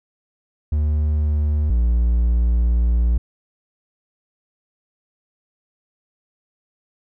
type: tone pair in turn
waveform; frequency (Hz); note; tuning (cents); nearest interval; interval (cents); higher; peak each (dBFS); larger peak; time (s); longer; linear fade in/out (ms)
triangle; 75.1 / 58.6; D2 / A#1; +39 / +10; major third; 429; first; -14 / -12; second; 0.72-1.7 / 1.7-3.18; second; 5
effects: none